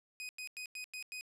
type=tone bursts; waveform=sawtooth; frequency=2501 Hz; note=D#7; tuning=8 cents sharp; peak=-38 dBFS; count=6; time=0.2-1.21 s; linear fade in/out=0 ms; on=90 ms; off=94 ms; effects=low-pass 12000 Hz 12 dB/octave